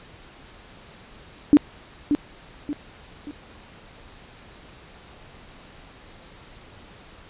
sine tone with echo, 292.8 Hz, D4, 5 cents flat, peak -8 dBFS, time 1.53-1.57 s, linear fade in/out 0 ms, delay 580 ms, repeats 3, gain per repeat -8 dB, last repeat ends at 3.31 s, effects pink hiss -47 dBFS RMS until 7.29 s + resampled to 8000 Hz

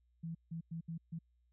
sine tone bursts at uneven times, 165 Hz, E3, 2 cents sharp, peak -39 dBFS, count 5, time 0.23-0.35 / 0.51-0.61 / 0.71-0.81 / 0.88-0.98 / 1.12-1.19 s, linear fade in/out 10 ms, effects added 60 Hz sine -70 dBFS peak until 1.52 s

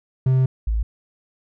triangle / sine tone pair in turn, 130.3 / 54.78 Hz, C3 / A1, -7 / -7 cents, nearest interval octave + minor third, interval 1500 cents, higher first, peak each -12 / -18 dBFS, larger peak first, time 0.26-0.46 / 0.67-0.83 s, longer first, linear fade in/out 5 ms, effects none

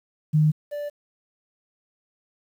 sine / triangle tone pair in turn, 153.4 / 585 Hz, D#3 / D5, -24 / -7 cents, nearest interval octave + major seventh, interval 2317 cents, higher second, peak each -15 / -26 dBFS, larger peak first, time 0.33-0.52 / 0.71-0.9 s, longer neither, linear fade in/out 20 ms, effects 9-bit

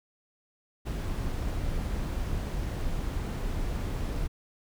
brown noise, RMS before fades -31 dBFS, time 0.85-4.28 s, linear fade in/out 20 ms, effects none

